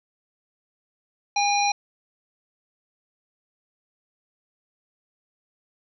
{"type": "harmonic tone", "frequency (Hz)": 813, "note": "G#5", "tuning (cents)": -37, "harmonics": [1, 3, 5, 7], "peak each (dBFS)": [-21, -26, -28, -29], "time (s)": [1.36, 1.72], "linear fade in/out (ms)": 5, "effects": []}